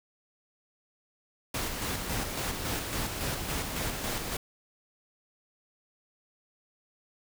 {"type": "noise with tremolo", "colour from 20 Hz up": "pink", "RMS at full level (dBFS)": -32, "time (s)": [1.54, 4.37], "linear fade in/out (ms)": 5, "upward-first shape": "square", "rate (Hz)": 3.6, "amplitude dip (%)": 35, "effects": []}